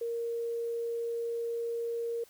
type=tone; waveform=sine; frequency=466.2 Hz; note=A#4; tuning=in tune; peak=-31 dBFS; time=0.01-2.24 s; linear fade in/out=5 ms; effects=white hiss -60 dBFS RMS until 2.29 s